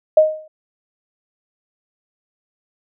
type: tone with exponential decay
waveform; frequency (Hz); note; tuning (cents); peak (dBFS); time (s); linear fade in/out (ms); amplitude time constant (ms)
sine; 622.3; D#5; 0; -4; 0.17-0.48; 5; 67
effects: none